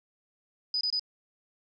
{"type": "tone bursts", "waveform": "sine", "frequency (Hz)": 4978, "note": "D#8", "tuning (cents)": 0, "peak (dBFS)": -26, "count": 3, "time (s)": [0.74, 0.995], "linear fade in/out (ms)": 2, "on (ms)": 69, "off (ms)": 24, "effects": []}